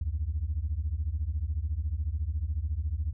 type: beating tone pair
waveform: sine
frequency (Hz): 69.3 / 83.3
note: C#2 / E2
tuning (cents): 0 / +19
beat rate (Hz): 14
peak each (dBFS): -30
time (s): 0.01-3.13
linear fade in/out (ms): 5
effects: tanh soft clip ceiling -22 dBFS